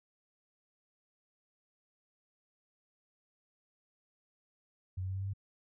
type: tone with pitch steps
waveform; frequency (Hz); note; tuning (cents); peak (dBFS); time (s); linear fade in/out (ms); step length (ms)
sine; 92.5 / 93.74 / 94.99 / 96.26 / 97.55 / 98.85; F#2 / F#2 / F#2 / G2 / G2 / G2; 0 / +23 / +46 / -31 / -8 / +15; -34; 4.97-5.336; 10; 61
effects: none